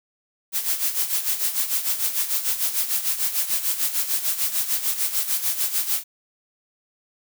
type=noise with tremolo; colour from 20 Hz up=blue; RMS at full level=-21 dBFS; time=0.52-6.04 s; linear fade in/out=50 ms; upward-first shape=sine; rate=6.7 Hz; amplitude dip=70%; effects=none